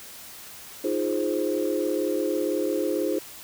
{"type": "chord", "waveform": "sine", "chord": "F minor seventh", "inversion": "third", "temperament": "equal", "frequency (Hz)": [311.1, 349.2, 415.3, 523.3], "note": ["Eb4", "F4", "Ab4", "C5"], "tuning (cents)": [0, 0, 0, 0], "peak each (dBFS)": -28, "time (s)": [0.84, 3.19], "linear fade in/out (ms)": 5, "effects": ["tanh soft clip ceiling -14 dBFS", "white hiss -43 dBFS RMS until 3.43 s"]}